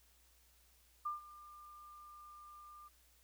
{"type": "tone with ADSR envelope", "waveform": "sine", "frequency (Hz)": 1197, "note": "D6", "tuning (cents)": 33, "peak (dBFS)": -35, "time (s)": [1.05, 2.89], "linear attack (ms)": 11, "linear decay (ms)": 140, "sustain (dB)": -18, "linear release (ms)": 20, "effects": ["added 60 Hz sine -70 dBFS peak until 3.23 s", "white hiss -70 dBFS RMS until 3.23 s"]}